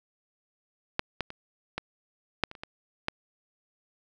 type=clicks; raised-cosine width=0.3 ms; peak=-9 / -13 / -24 / -15 / -7 / -26 / -30 / -21 / -11 dBFS; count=9; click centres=0.994 / 1.207 / 1.304 / 1.78 / 2.437 / 2.514 / 2.552 / 2.635 / 3.084 s; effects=none